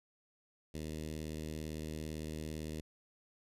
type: tone with notch filter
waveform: 10% pulse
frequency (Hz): 77.78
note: D#2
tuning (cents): 0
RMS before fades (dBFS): -42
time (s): 0.74-2.81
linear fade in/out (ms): 5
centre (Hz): 1200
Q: 0.6
effects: resampled to 32000 Hz